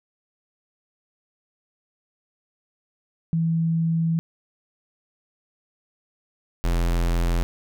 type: tone pair in turn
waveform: sine / square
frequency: 164.2 / 42.77 Hz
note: E3 / F1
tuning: -6 / -35 cents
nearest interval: octave + major seventh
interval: 2329 cents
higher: first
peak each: -19 / -20 dBFS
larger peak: first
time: 3.33-4.19 / 6.64-7.43 s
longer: first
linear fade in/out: 0 ms
effects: none